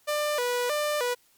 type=tone with vibrato; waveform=sawtooth; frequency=540 Hz; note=C#5; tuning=45 cents flat; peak=-21 dBFS; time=0.07-1.15 s; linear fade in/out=20 ms; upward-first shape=square; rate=1.6 Hz; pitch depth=170 cents each way; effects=white hiss -63 dBFS RMS until 1.37 s + MP3 96 kbps